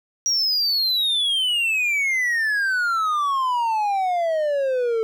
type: exponential sweep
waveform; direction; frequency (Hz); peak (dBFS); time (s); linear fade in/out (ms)
triangle; down; 5740 to 440; -17; 0.26-5.03; 0
effects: none